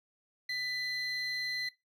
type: tone pair together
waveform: triangle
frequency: 1989 / 4116 Hz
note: B6 / C8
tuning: +12 / -29 cents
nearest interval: octave + minor second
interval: 1259 cents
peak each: -33 / -36 dBFS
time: 0.49-1.69 s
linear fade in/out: 5 ms
effects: noise-tail reverb RT60 0.2 s tail -19 dB re dry + tanh soft clip ceiling -25 dBFS